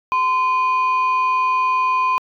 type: tone pair together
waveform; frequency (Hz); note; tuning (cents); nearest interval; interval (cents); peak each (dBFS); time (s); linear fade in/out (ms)
sine; 1027 / 2460; C6 / D#7; -33 / -20; octave + minor third; 1513; -14 / -24; 0.12-2.18; 0
effects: tanh soft clip ceiling -11 dBFS